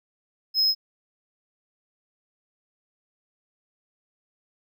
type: tone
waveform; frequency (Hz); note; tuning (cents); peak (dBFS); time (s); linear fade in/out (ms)
triangle; 5130; E8; -48; -17; 0.54-0.75; 50
effects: none